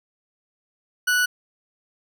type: tone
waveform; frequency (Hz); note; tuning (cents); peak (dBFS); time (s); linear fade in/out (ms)
40% pulse; 1477; F#6; -3; -17; 1.07-1.26; 10
effects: none